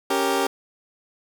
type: chord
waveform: 20% pulse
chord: G diminished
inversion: second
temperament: equal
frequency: 277.2 / 392 / 466.2 Hz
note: Db4 / G4 / Bb4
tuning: 0 / 0 / 0 cents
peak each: -21 / -18 / -21 dBFS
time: 0.1-0.47 s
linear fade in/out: 5 ms
effects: none